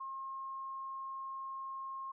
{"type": "tone", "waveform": "sine", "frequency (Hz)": 1072, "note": "C6", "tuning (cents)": 42, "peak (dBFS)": -40, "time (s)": [0, 2.12], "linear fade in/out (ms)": 10, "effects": []}